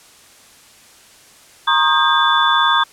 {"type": "tone cluster", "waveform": "sine", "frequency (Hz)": [938, 1080, 1238, 1596, 3484], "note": ["A#5", "C#6", "D#6", "G6", "A7"], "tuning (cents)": [11, -45, -9, 31, -18], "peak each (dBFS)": -18, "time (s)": [1.67, 2.84], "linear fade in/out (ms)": 10, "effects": ["white hiss -46 dBFS RMS until 2.92 s", "low-pass 10000 Hz 12 dB/octave"]}